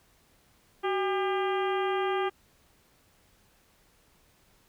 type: harmonic tone with a mistuned harmonic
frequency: 400 Hz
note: G4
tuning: 35 cents sharp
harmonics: 1 / 2 / 3 / 4 / 5 / 6 / 7 / 8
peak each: -28 / -32 / -34 / -39 / -41 / -44 / -44 / -44 dBFS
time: 0.83-2.3 s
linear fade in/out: 20 ms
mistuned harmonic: 1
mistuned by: -100 cents
effects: pink hiss -64 dBFS RMS until 4.68 s